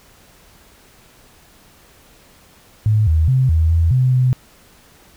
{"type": "tone with pitch steps", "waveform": "sine", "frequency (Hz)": [107.4, 79.3, 130.4, 80.4, 82.8, 128.4, 127.4], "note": ["A2", "D#2", "C3", "E2", "E2", "C3", "C3"], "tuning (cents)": [-41, 33, -5, -43, 8, -32, -46], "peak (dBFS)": -11, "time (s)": [2.86, 4.33], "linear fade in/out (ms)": 0, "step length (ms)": 210, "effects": ["pink hiss -49 dBFS RMS until 5.16 s"]}